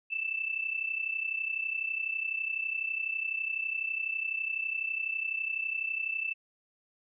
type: tone pair together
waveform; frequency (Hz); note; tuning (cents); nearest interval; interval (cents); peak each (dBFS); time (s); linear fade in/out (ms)
sine; 2637 / 2669; E7 / E7; 0 / +21; unison; 21; -32 / -35; 0.1-6.34; 20
effects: none